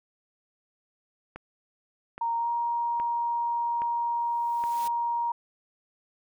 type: click train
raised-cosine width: 0.5 ms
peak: -24 dBFS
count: 5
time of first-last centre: 1.36-4.639 s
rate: 1.22 Hz
type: tone with pitch glide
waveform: sine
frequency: 929 to 942 Hz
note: A#5 to A#5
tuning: -6 to +18 cents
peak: -25 dBFS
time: 2.21-5.32 s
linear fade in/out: 5 ms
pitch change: +24 cents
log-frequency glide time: 2.37-2.49 s
type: noise with exponential growth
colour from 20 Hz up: white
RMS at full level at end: -40 dBFS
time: 4.14-4.88 s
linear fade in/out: 5 ms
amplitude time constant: 160 ms
effects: none